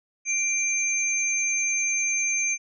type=tone pair together; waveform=sine; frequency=2358 / 6295 Hz; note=D7 / G8; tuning=+6 / +6 cents; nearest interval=octave + perfect fourth; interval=1700 cents; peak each=-25 / -25 dBFS; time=0.25-2.58 s; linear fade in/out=50 ms; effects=none